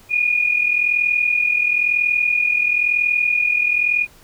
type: tone pair together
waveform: sine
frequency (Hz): 2440 / 2481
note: D#7 / D#7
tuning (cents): -34 / -6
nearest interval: unison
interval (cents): 28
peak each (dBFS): -16 / -21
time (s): 0.09-4.07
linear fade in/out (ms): 50
effects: pink hiss -49 dBFS RMS until 4.23 s